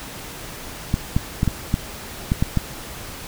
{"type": "clicks", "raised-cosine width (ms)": 5, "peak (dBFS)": -5, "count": 8, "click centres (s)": [0.941, 1.165, 1.431, 1.477, 1.741, 2.319, 2.425, 2.573], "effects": ["pink hiss -35 dBFS RMS until 3.27 s"]}